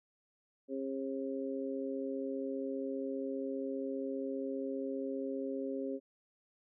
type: harmonic tone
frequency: 135 Hz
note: C#3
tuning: 45 cents flat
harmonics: 2 / 3 / 4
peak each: -38 / -40 / -41 dBFS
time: 0.68-6 s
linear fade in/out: 50 ms
effects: none